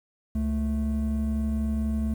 triangle tone pair together, 69 / 219.1 Hz, C#2 / A3, -7 / -7 cents, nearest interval octave + minor sixth, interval 2000 cents, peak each -24 dBFS, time 0.35-2.14 s, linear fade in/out 5 ms, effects tanh soft clip ceiling -17 dBFS + 9-bit

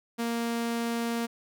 sawtooth tone, 233.1 Hz, A#3, in tune, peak -24 dBFS, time 0.18-1.27 s, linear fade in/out 20 ms, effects none

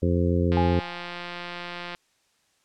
harmonic tone, 87.2 Hz, F2, 2 cents flat, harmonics 1 / 2 / 3 / 4 / 5 / 6, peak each -23 / -26 / -28 / -29 / -30 / -31 dBFS, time 0.02-0.8 s, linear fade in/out 10 ms
click train, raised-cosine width 0.3 ms, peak -19 dBFS, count 251, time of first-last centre 0.52-1.949 s, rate 175 Hz
sine tone with exponential decay, 830 Hz, G#5, 1 cent flat, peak -22 dBFS, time 0.57-1.26 s, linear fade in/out 1 ms, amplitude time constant 150 ms
effects white hiss -67 dBFS RMS until 2.64 s + low-pass 8000 Hz 12 dB/octave

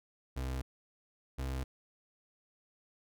35% pulse tone pair in turn, 65 / 65.72 Hz, C2 / C2, -11 / +8 cents, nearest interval unison, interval 19 cents, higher second, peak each -33 / -33 dBFS, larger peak neither, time 0.36-0.62 / 1.38-1.64 s, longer neither, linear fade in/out 10 ms, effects none

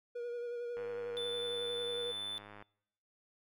triangle tone with vibrato, 478.9 Hz, A#4, 47 cents sharp, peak -36 dBFS, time 0.15-2.12 s, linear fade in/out 10 ms, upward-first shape sine, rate 11 Hz, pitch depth 24 cents each way
click train, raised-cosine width 0.5 ms, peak -36 dBFS, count 192, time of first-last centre 0.77-2.624 s, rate 103 Hz
triangle tone, 3520 Hz, A7, in tune, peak -36 dBFS, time 1.17-2.38 s, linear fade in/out 0 ms
effects noise-tail reverb RT60 0.9 s tail -26 dB re dry

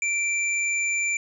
sine tone pair together, 2349 / 7039 Hz, D7 / A8, 0 / 0 cents, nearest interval octave + perfect fifth, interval 1900 cents, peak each -23 / -29 dBFS, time 0.02-1.17 s, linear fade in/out 2 ms, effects none

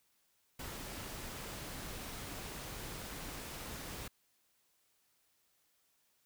pink noise, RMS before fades -45 dBFS, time 0.59-4.08 s, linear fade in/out 5 ms, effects white hiss -75 dBFS RMS until 6.25 s

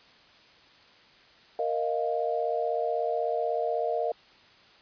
sine chord, Bb suspended fourth, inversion none, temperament equal, 466.2 / 622.3 / 698.5 Hz, Bb4 / Eb5 / F5, 0 / 0 / 0 cents, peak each -30 dBFS, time 1.59-4.12 s, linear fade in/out 2 ms, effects white hiss -56 dBFS RMS until 4.81 s + resampled to 11025 Hz

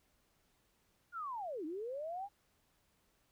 sine linear two-way sweep, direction down then up, 1450 to 293.7 to 827 Hz, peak -39 dBFS, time 1.12-2.29 s, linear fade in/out 50 ms, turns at 1.65 s, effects pink hiss -75 dBFS RMS until 3.31 s

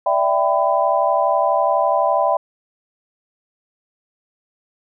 sine chord, E minor seventh, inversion third, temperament equal with one note detuned, 587.3 / 659.3 / 784 / 1001.6 Hz, D5 / E5 / G5 / B5, 0 / 0 / 0 / +24 cents, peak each -20 / -19 / -20 / -20 dBFS, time 0.06-2.37 s, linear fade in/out 5 ms, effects none

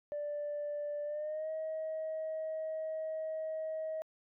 sine tone with pitch glide, 587.3 to 633.1 Hz, D5 to D#5, 0 to +30 cents, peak -34 dBFS, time 0.12-4.02 s, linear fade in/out 0 ms, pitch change +130 cents, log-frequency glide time 1.04-1.5 s, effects tanh soft clip ceiling -32 dBFS

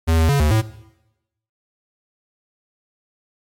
square tone with pitch steps, 81.6 / 80.8 / 141.2 / 75.4 / 109.9 Hz, E2 / E2 / C#3 / D2 / A2, -17 / -34 / +32 / +46 / -2 cents, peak -14 dBFS, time 0.07-0.62 s, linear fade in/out 20 ms, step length 110 ms, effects noise-tail reverb RT60 0.9 s tail -17 dB re dry + MP3 96 kbps

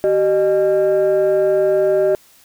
sine tone pair together, 383.7 / 611 Hz, G4 / D#5, -37 / -32 cents, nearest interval minor sixth, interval 805 cents, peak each -13 dBFS, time 0.04-2.15 s, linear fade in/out 0 ms, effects tanh soft clip ceiling -9 dBFS + white hiss -50 dBFS RMS until 2.44 s

